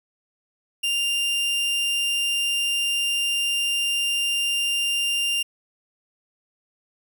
40% pulse tone, 2794 Hz, F7, in tune, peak -20 dBFS, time 0.83-5.43 s, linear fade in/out 10 ms, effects none

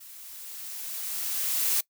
blue noise with level ramp, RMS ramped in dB -47 to -24 dBFS, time 0-1.81 s, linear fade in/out 10 ms, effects noise-tail reverb RT60 0.1 s tail -22 dB re dry

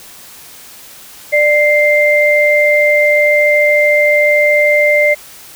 sine tone pair together, 593.5 / 2093 Hz, D5 / C7, +18 / 0 cents, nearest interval octave + minor seventh, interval 2182 cents, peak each -10 dBFS, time 1.32-5.15 s, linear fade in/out 20 ms, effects white hiss -36 dBFS RMS until 5.55 s

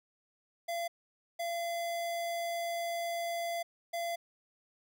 square tone bursts at uneven times, 682 Hz, F5, 41 cents flat, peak -34 dBFS, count 3, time 0.68-0.88 / 1.39-3.63 / 3.93-4.16 s, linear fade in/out 10 ms, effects none

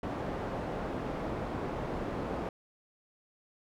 white low-pass noise, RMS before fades -36 dBFS, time 0.03-2.49 s, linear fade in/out 2 ms, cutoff 660 Hz, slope 12 dB/octave, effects none

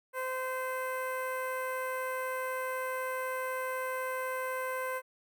15% pulse tone with notch filter, 516 Hz, C5, 24 cents flat, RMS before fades -35 dBFS, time 0.13-5.02 s, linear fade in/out 50 ms, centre 4900 Hz, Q 0.53, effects none

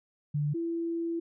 sine tone pair in turn, 147.2 / 334.8 Hz, D3 / E4, +4 / +27 cents, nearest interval octave + major second, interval 1423 cents, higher second, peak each -26 / -29 dBFS, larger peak first, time 0.34-0.54 / 0.54-1.2 s, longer second, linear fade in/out 10 ms, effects none

